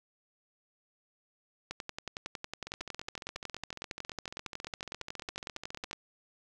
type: two click trains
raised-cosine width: 0.2 ms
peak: -24 / -20 dBFS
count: 48 / 47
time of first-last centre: 2.67-5.911 / 1.71-5.93 s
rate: 14.5 / 10.9 Hz
effects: none